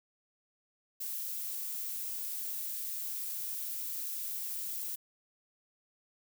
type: noise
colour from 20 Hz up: violet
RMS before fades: -38 dBFS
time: 1-4.96 s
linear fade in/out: 10 ms
effects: none